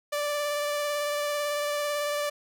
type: tone with vibrato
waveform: sawtooth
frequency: 586 Hz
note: D5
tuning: 4 cents flat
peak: -23 dBFS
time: 0.12-2.3 s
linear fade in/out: 10 ms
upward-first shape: sine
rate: 18 Hz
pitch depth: 15 cents each way
effects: none